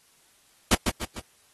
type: noise with echo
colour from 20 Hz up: pink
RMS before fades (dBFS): -19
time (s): 0.71-0.75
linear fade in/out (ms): 5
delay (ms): 150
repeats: 3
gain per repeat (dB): -6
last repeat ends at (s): 1.2
effects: white hiss -61 dBFS RMS until 1.53 s + AAC 32 kbps